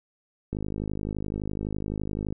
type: click train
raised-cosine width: 3 ms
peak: -18 dBFS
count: 94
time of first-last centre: 0.53-2.325 s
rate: 51.8 Hz
effects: none